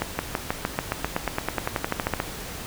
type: accelerating click train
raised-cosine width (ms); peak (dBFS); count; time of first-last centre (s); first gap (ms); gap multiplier
0.5; -8; 21; 0.02-2.201; 170; 0.95
effects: pink hiss -36 dBFS RMS until 2.66 s